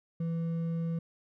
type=tone with hard clipping; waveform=triangle; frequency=165.9 Hz; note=E3; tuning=11 cents sharp; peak=-31 dBFS; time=0.2-0.99 s; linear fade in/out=5 ms; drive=8 dB; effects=none